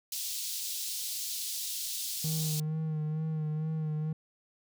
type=high-pass noise; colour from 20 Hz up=pink; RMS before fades=-36 dBFS; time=0.12-2.6 s; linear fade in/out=2 ms; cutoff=3800 Hz; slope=24 dB/octave
type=tone with vibrato; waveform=triangle; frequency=155.8 Hz; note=D#3; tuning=3 cents sharp; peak=-28 dBFS; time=2.24-4.13 s; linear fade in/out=5 ms; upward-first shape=sine; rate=2.2 Hz; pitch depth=33 cents each way
effects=none